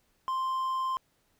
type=tone; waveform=triangle; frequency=1046.5 Hz; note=C6; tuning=in tune; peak=-26 dBFS; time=0.28-0.97 s; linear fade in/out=0 ms; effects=pink hiss -71 dBFS RMS until 1.39 s